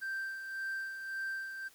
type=tone with tremolo; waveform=triangle; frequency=1568 Hz; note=G6; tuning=in tune; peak=-32 dBFS; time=0.01-1.69 s; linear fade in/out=20 ms; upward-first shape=sine; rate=1.8 Hz; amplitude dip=55%; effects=tanh soft clip ceiling -28 dBFS + white hiss -62 dBFS RMS until 1.74 s